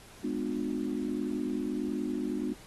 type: chord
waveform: sine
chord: G# diminished seventh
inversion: none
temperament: just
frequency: 207.7 / 249.2 / 299 / 358.8 Hz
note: G#3 / B3 / D4 / F4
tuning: 0 / +16 / +31 / +47 cents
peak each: -37 / -34 / -34 / -38 dBFS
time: 0.23-2.54 s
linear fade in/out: 10 ms
effects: pink hiss -53 dBFS RMS until 2.66 s + AAC 32 kbps